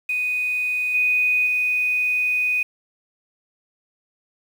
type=tone with level steps; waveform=sine; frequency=2489 Hz; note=D#7; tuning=in tune; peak=-20 / -16 / -18 dBFS; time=0.09-2.63 s; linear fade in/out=5 ms; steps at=0.94 / 1.46 s; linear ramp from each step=10 ms; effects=7-bit